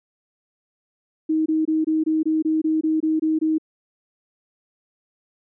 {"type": "tone bursts", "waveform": "sine", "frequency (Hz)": 315, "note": "D#4", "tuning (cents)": 21, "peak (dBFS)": -17, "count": 12, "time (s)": [1.29, 3.583], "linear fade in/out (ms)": 10, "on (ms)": 170, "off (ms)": 23, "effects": []}